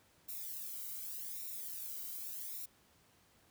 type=noise with flanger; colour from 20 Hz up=violet; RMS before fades=-44 dBFS; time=0.28-2.66 s; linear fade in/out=10 ms; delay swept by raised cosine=0.63 to 1.17 ms; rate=0.85 Hz; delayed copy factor=-0.9; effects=pink hiss -68 dBFS RMS until 3.5 s + high-pass 60 Hz 12 dB/octave